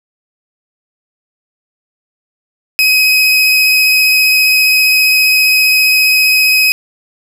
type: tone with vibrato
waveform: 30% pulse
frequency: 2531 Hz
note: D#7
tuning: 29 cents sharp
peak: -4 dBFS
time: 2.79-6.72 s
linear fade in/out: 0 ms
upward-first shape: sine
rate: 15 Hz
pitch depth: 11 cents each way
effects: none